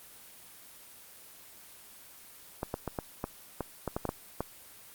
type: clicks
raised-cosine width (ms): 1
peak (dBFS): -17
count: 11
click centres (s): 2.631 / 2.741 / 2.877 / 2.988 / 3.241 / 3.607 / 3.877 / 3.965 / 4.053 / 4.091 / 4.406
effects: white hiss -52 dBFS RMS until 4.94 s + Opus 24 kbps